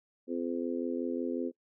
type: harmonic tone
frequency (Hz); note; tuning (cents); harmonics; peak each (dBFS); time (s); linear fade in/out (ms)
85.5; F2; -36; 3 / 4 / 5 / 6; -34 / -36 / -38 / -40; 0.27-1.52; 50
effects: noise-tail reverb RT60 0.1 s tail -24 dB re dry